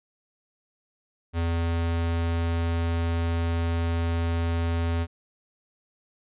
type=tone; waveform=square; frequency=83.9 Hz; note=E2; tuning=31 cents sharp; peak=-24 dBFS; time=1.33-5.07 s; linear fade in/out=50 ms; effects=resampled to 8000 Hz